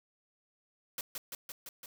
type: noise with echo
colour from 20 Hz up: white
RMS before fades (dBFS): -38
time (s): 0.98-1.01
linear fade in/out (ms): 2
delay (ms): 170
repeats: 5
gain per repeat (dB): -2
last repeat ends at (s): 1.86
effects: none